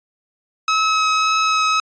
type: tone with vibrato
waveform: sawtooth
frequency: 1283 Hz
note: E6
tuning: 47 cents flat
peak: -11 dBFS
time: 0.68-1.8 s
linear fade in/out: 2 ms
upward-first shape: triangle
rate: 1.8 Hz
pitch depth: 10 cents each way
effects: resampled to 16000 Hz